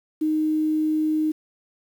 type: tone with quantisation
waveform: sine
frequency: 310 Hz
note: D#4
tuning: 6 cents flat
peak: -19 dBFS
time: 0.21-1.32 s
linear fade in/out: 10 ms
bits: 8
effects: none